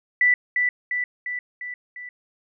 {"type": "tone with echo", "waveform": "sine", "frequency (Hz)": 1975.5, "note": "B6", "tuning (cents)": 0, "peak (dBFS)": -14, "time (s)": [0.21, 0.34], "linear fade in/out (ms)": 2, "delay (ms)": 350, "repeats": 5, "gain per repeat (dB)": -4, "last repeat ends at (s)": 2.09, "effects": []}